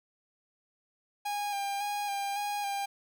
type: tone with vibrato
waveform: 45% pulse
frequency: 810 Hz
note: G#5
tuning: 43 cents flat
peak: -31 dBFS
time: 1.25-2.86 s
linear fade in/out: 10 ms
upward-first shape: square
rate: 1.8 Hz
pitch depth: 24 cents each way
effects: none